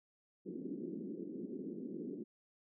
white band-pass noise, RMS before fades -44 dBFS, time 0.45-2.24 s, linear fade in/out 20 ms, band 180 to 390 Hz, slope 48 dB/octave, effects none

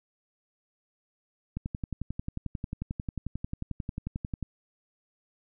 click train, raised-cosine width 5 ms, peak -20 dBFS, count 33, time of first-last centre 1.57-4.427 s, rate 11.2 Hz, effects none

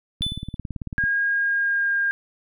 click train, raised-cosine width 5 ms, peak -18 dBFS, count 16, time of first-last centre 0.21-1.039 s, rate 18.1 Hz
triangle tone with exponential decay, 3500 Hz, A7, 10 cents flat, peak -18 dBFS, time 0.22-0.56 s, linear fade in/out 0 ms, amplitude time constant 72 ms
sine tone with pitch glide, 1629 to 1611.2 Hz, G#6 to G6, -34 to +47 cents, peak -19 dBFS, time 0.98-2.11 s, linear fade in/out 0 ms, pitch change -19 cents, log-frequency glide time 1.25-1.95 s
effects none

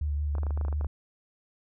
sine tone with vibrato, 73.42 Hz, D2, in tune, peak -26 dBFS, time 0.01-0.87 s, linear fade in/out 5 ms, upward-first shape sine, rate 5.6 Hz, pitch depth 29 cents each way
clicks, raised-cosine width 1 ms, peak -26 dBFS, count 12, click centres 0.352 / 0.383 / 0.433 / 0.467 / 0.507 / 0.575 / 0.612 / 0.65 / 0.683 / 0.727 / 0.811 / 0.846 s
effects none

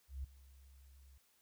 sine tone with ADSR envelope, 67.2 Hz, C2, 47 cents sharp, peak -38 dBFS, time 0.08-1.18 s, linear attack 160 ms, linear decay 8 ms, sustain -20 dB, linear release 5 ms, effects white hiss -73 dBFS RMS until 1.41 s

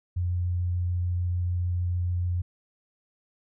sine tone with vibrato, 88.6 Hz, F2, 25 cents sharp, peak -24 dBFS, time 0.16-2.42 s, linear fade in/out 10 ms, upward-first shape triangle, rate 6.8 Hz, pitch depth 9 cents each way, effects none

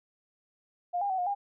sine tone with pitch steps, 707 / 806 / 754 / 716 / 806 Hz, F5 / G5 / F#5 / F5 / G5, +21 / +48 / +32 / +43 / +48 cents, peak -27 dBFS, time 0.93-1.35 s, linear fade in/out 20 ms, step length 84 ms, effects none

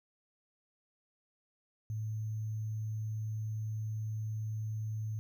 sine tone with sample-and-hold, 108.8 Hz, A2, 19 cents flat, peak -34 dBFS, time 1.9-5.19 s, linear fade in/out 0 ms, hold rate 6300 Hz, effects none

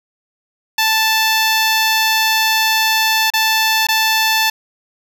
10% pulse tone with dropouts, 880 Hz, A5, in tune, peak -4 dBFS, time 0.78-4.5 s, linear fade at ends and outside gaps 5 ms, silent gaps 3.303-3.336 / 3.87-3.886 s, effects none

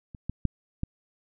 clicks, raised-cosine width 5 ms, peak -29 / -18 / -11 / -16 dBFS, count 4, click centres 0.148 / 0.296 / 0.453 / 0.834 s, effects none

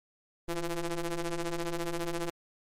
sawtooth ring-modulated tone, 168.7 Hz, E3, 40 cents sharp, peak -24 dBFS, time 0.48-2.3 s, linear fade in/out 5 ms, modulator 176 Hz, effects MP3 64 kbps

